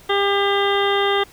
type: harmonic tone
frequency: 400 Hz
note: G4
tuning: 35 cents sharp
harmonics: 1 / 2 / 3 / 4 / 5 / 7 / 8 / 9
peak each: -19 / -23 / -24 / -28 / -26 / -32 / -27 / -28 dBFS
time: 0.09-1.24 s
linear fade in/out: 10 ms
effects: pink hiss -47 dBFS RMS until 1.32 s